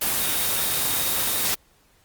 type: tone in noise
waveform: sine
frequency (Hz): 3729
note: A#7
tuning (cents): 0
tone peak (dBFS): -32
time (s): 0.2-1.47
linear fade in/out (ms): 10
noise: white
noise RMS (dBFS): -23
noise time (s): 0.01-1.55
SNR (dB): -12
effects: pink hiss -60 dBFS RMS until 2.04 s + Opus 32 kbps